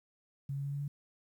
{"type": "tone with pitch steps", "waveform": "sine", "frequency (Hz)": [138.59, 139.8, 141.01, 142.24, 143.48], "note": ["C#3", "C#3", "C#3", "C#3", "D3"], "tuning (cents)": [0, 15, 30, 45, -40], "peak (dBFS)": -34, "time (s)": [0.49, 0.88], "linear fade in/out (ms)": 5, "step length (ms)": 78, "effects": ["11-bit"]}